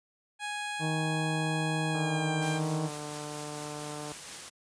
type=tone with pitch glide; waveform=15% pulse; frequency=830.6 to 794 Hz; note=G#5 to G5; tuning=0 to +22 cents; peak=-27 dBFS; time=0.39-2.61 s; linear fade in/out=50 ms; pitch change=-78 cents; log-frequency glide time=1.89-2.31 s
type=harmonic tone; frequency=157.4 Hz; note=D#3; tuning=20 cents sharp; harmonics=1 / 2 / 3 / 4 / 5 / 6 / 7; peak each=-30 / -36 / -40 / -42 / -44 / -46 / -47 dBFS; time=0.79-2.9 s; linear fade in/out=50 ms
type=click train; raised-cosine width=1 ms; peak=-27 dBFS; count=324; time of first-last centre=1.95-4.118 s; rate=149 Hz
type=noise with tremolo; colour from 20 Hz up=white; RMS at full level=-41 dBFS; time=2.41-4.5 s; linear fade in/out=20 ms; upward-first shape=triangle; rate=4.3 Hz; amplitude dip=25%
effects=high-pass 60 Hz 12 dB/octave + resampled to 22050 Hz